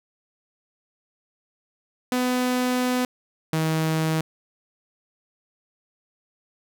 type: tone pair in turn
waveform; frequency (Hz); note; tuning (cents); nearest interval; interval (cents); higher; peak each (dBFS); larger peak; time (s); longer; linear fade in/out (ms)
sawtooth; 250.6 / 159.1; B3 / D#3; +25 / +39; minor sixth; 786; first; -17; neither; 2.12-3.05 / 3.53-4.21; first; 2
effects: none